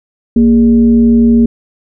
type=tone with frequency modulation; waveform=sine; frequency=233.1 Hz; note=A#3; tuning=in tune; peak=-4 dBFS; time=0.36-1.46 s; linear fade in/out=5 ms; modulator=177 Hz; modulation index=0.44; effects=none